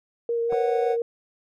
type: tone with vibrato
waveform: sine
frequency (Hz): 466.5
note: A#4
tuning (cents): +1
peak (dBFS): -22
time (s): 0.29-1.02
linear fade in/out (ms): 2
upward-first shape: triangle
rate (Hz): 5.8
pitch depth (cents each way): 15
type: chord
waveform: triangle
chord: B suspended second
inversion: none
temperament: equal with one note detuned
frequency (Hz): 493.9 / 547 / 740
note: B4 / C#5 / F#5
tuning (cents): 0 / -23 / 0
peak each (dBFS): -27 / -28 / -25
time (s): 0.49-0.97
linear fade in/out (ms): 50
type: clicks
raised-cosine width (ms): 1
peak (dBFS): -22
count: 2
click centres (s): 0.524 / 0.53
effects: none